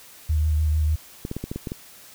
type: tone with vibrato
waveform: sine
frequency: 77 Hz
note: D#2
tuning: 17 cents flat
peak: -18 dBFS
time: 0.29-0.96 s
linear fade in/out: 10 ms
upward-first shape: square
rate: 6.7 Hz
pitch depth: 18 cents each way
type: clicks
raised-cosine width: 3 ms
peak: -16 dBFS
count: 8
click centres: 1.251 / 1.314 / 1.366 / 1.44 / 1.515 / 1.56 / 1.672 / 1.719 s
effects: white hiss -47 dBFS RMS until 2.14 s